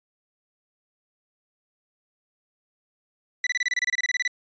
40% pulse tone bursts, 1975.5 Hz, B6, in tune, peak -20 dBFS, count 16, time 3.44-4.277 s, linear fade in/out 2 ms, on 27 ms, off 27 ms, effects resampled to 16000 Hz

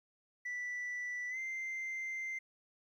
sine tone with pitch glide, 1970 to 2085 Hz, B6 to C7, -5 to -7 cents, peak -35 dBFS, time 0.45-2.39 s, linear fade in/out 10 ms, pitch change +98 cents, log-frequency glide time 1.29-1.38 s, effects tanh soft clip ceiling -36 dBFS + 12-bit

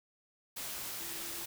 sine tone in noise, 337.8 Hz, E4, 42 cents sharp, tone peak -52 dBFS, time 1-1.44 s, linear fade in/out 10 ms, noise white, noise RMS -41 dBFS, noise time 0.56-1.46 s, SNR -14 dB, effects none

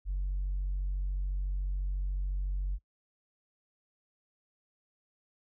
sine tone, 47 Hz, F#1, 28 cents sharp, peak -28 dBFS, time 0.05-2.79 s, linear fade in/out 50 ms, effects noise-tail reverb RT60 0.1 s tail -26 dB re dry + tanh soft clip ceiling -27 dBFS

